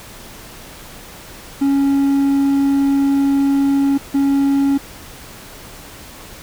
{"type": "tone bursts at uneven times", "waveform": "triangle", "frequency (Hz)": 277.2, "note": "C#4", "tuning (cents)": 0, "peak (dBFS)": -10, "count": 2, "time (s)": [[1.61, 3.98], [4.14, 4.78]], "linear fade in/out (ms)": 10, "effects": ["pink hiss -37 dBFS RMS until 6.42 s"]}